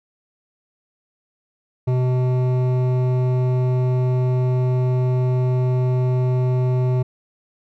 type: tone with hard clipping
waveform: triangle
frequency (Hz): 126.7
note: B2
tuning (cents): +45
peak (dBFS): -18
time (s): 1.87-7.03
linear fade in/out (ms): 10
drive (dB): 16
effects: none